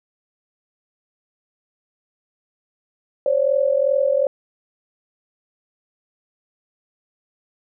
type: tone pair together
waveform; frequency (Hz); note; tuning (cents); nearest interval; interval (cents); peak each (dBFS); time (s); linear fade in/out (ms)
sine; 531 / 573.6; C5 / D5; +25 / -41; minor second; 134; -18; 3.26-4.27; 2
effects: none